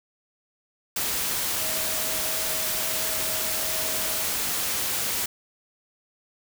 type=tone in noise; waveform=sine; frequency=636 Hz; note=D#5; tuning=38 cents sharp; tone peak=-38 dBFS; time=1.61-4.23 s; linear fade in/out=5 ms; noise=white; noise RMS=-27 dBFS; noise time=0.96-5.26 s; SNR=-14 dB; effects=none